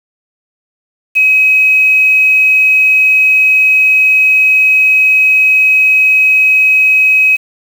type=tone with quantisation; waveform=sine; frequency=2542 Hz; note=D#7; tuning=36 cents sharp; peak=-5 dBFS; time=1.15-7.37 s; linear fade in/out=20 ms; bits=5; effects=none